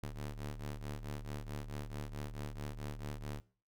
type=ring-modulated tone; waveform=sawtooth; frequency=73.42 Hz; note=D2; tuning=in tune; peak=-34 dBFS; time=0.03-3.4 s; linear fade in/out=0 ms; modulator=39 Hz; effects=noise-tail reverb RT60 0.4 s tail -20 dB re dry